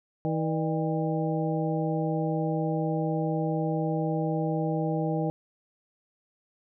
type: harmonic tone with a mistuned harmonic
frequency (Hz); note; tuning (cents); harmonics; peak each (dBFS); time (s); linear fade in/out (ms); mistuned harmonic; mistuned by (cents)
160; D#3; +49; 1 / 2 / 3 / 4 / 5; -28 / -31 / -33 / -34 / -35; 0.25-5.3; 0; 4; -100
effects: none